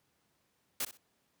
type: noise with echo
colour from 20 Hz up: white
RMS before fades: -34 dBFS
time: 0.8-0.85 s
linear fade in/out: 5 ms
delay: 62 ms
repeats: 2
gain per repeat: -13 dB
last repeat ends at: 0.974 s
effects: pink hiss -75 dBFS RMS until 1.4 s + high-pass 100 Hz 12 dB/octave